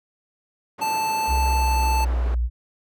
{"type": "band-pass noise", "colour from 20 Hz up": "white", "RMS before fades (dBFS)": -37, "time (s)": [0.78, 2.35], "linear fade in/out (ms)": 10, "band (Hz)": [150, 850], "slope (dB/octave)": 12}
{"type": "tone", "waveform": "square", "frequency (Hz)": 879, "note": "A5", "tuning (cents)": -2, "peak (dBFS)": -22, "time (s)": [0.81, 2.05], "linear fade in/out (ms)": 10}
{"type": "tone with pitch glide", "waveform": "sine", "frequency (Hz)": [65, 59.26], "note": ["C2", "A#1"], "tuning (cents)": [-11, 29], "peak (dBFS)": -19, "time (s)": [1.27, 2.5], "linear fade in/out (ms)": 50, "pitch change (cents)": -160, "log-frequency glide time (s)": [1.39, 2.38]}
{"effects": []}